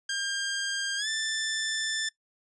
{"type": "tone with pitch glide", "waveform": "15% pulse", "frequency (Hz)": [1602, 1767.3], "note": ["G6", "A6"], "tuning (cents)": [37, 7], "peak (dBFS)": -22, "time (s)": [0.09, 2.09], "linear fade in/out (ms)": 5, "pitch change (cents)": 170, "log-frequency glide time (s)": [0.97, 1.08], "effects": ["noise-tail reverb RT60 0.1 s tail -20 dB re dry", "resampled to 22050 Hz"]}